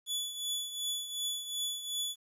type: tone with tremolo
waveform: sawtooth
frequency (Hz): 3434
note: A7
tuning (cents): -43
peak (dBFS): -28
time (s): 0.06-2.16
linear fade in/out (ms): 50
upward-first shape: triangle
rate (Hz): 2.7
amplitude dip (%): 70
effects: resampled to 32000 Hz + 11-bit